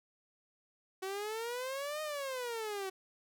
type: exponential two-way sweep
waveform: sawtooth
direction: up then down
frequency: 374.8 to 622.3 to 374.8 Hz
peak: -33 dBFS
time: 1.02-2.9 s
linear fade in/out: 10 ms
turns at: 2.02 s
effects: none